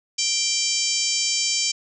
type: harmonic tone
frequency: 784 Hz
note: G5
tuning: in tune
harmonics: 3 / 4 / 5 / 6 / 7 / 8 / 9 / 10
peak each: -31 / -29 / -35 / -27 / -26 / -28 / -27 / -34 dBFS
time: 0.18-1.72 s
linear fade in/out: 10 ms
effects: none